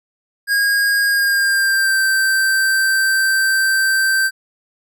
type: tone with pitch glide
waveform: square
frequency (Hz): 1632 to 1559.2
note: G#6 to G6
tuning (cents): -31 to -10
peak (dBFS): -14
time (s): 0.47-4.31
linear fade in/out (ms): 50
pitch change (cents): -79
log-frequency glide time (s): 1.08-2.02
effects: none